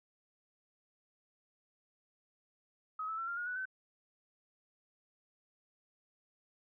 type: tone with pitch steps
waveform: sine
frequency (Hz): 1270 / 1309.5 / 1350.2 / 1392.2 / 1435.4 / 1480.1 / 1526.1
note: D#6 / E6 / E6 / F6 / F6 / F#6 / G6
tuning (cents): +35 / -12 / +41 / -6 / +47 / 0 / -47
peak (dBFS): -36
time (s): 2.99-3.655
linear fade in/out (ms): 5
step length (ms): 95
effects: none